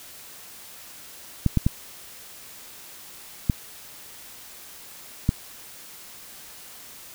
clicks, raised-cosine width 5 ms, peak -6 dBFS, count 5, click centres 1.463 / 1.573 / 1.665 / 3.498 / 5.291 s, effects white hiss -44 dBFS RMS until 7.14 s

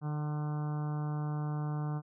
harmonic tone, 150 Hz, D3, 37 cents sharp, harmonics 1 / 2 / 3 / 4 / 5 / 6 / 7 / 8 / 9 / 10, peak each -32 / -44 / -49 / -54 / -47 / -52 / -51 / -52 / -56 / -58 dBFS, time 0.01-2.02 s, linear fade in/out 50 ms, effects none

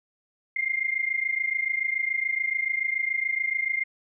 sine tone pair together, 2097 / 2124 Hz, C7 / C7, +3 / +25 cents, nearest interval unison, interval 22 cents, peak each -27 dBFS, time 0.56-3.84 s, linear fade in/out 5 ms, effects none

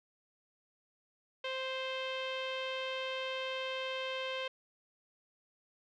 sawtooth tone with low-pass filter, 523.3 Hz, C5, in tune, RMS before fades -38 dBFS, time 1.44-4.48 s, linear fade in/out 5 ms, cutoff 3100 Hz, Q 3.7, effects none

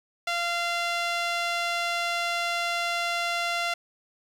sawtooth tone with band-pass filter, 690 Hz, F5, 21 cents flat, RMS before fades -28 dBFS, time 0.27-3.74 s, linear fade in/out 5 ms, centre 2600 Hz, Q 0.75, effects 8-bit

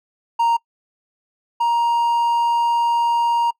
triangle tone pair in turn, 931 / 939.1 Hz, A#5 / A#5, -2 / +13 cents, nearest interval unison, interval 15 cents, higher second, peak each -12 / -13 dBFS, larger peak first, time 0.39-0.57 / 1.6-3.51 s, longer second, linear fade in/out 10 ms, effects noise-tail reverb RT60 0.1 s tail -25 dB re dry

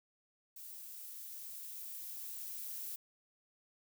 violet noise with level ramp, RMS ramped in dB -50 to -43 dBFS, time 0.56-2.96 s, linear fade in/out 5 ms, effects none

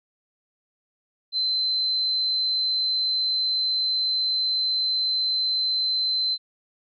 sine tone, 4074 Hz, C8, 47 cents flat, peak -21 dBFS, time 1.32-6.38 s, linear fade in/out 50 ms, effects none

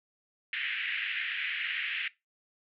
pink band-pass noise, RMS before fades -34 dBFS, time 0.53-2.08 s, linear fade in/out 2 ms, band 1700 to 3000 Hz, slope 48 dB/octave, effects noise-tail reverb RT60 0.2 s tail -19 dB re dry

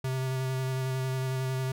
square tone with vibrato, 130.8 Hz, C3, in tune, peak -29 dBFS, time 0.04-1.72 s, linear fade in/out 5 ms, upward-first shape square, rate 11 Hz, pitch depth 12 cents each way, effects none

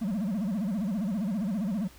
triangle tone with vibrato, 203.6 Hz, G#3, 34 cents flat, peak -25 dBFS, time 0.01-1.88 s, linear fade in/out 10 ms, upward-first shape sine, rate 15 Hz, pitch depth 230 cents each way, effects added 60 Hz sine -56 dBFS peak until 1.98 s + pink hiss -54 dBFS RMS until 1.98 s

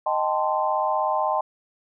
sine chord, A half-diminished seventh, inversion second, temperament equal with one note detuned, 622.3 / 784 / 880 / 1041.1 Hz, Eb5 / G5 / A5 / C6, 0 / 0 / 0 / -9 cents, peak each -26 dBFS, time 0.06-1.41 s, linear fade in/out 5 ms, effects none

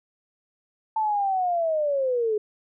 sine linear sweep, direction down, 887 to 415.3 Hz, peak -21 dBFS, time 0.96-2.38 s, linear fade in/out 5 ms, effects none

